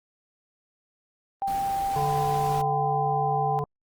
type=tone; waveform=sine; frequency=787 Hz; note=G5; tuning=7 cents sharp; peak=-24 dBFS; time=1.42-3.59 s; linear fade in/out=0 ms
type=noise; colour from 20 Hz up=pink; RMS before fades=-39 dBFS; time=1.47-2.62 s; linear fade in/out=10 ms
type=harmonic tone; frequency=145.4 Hz; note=D3; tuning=17 cents flat; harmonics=1 / 3 / 5 / 7; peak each=-29 / -31 / -33 / -33 dBFS; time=1.96-3.64 s; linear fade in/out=2 ms
effects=Opus 24 kbps